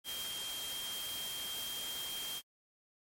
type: tone in noise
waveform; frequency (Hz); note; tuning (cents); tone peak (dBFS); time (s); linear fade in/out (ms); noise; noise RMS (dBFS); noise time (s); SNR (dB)
sine; 3200; G7; +35; -40; 0.04-2.42; 50; white; -43; 0.04-2.42; 0
effects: MP3 64 kbps